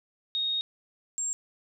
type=tone pair in turn; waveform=sine; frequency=3729 / 7458 Hz; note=A#7 / A#8; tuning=0 / 0 cents; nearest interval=octave; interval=1200 cents; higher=second; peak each=-26 / -28 dBFS; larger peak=first; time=0.35-0.61 / 1.18-1.33 s; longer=first; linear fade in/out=0 ms; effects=none